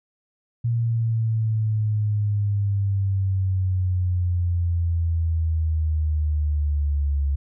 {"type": "exponential sweep", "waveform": "sine", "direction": "down", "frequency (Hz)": [117.8, 69.8], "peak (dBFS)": -19, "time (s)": [0.64, 7.36], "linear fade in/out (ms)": 10, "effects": []}